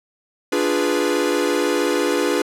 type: chord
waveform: 45% pulse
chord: D diminished seventh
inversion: none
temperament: equal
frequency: 293.7 / 349.2 / 415.3 / 493.9 Hz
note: D4 / F4 / Ab4 / Cb5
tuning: 0 / 0 / 0 / 0 cents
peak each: -23 dBFS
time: 0.52-2.42 s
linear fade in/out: 5 ms
effects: low-pass 12000 Hz 12 dB/octave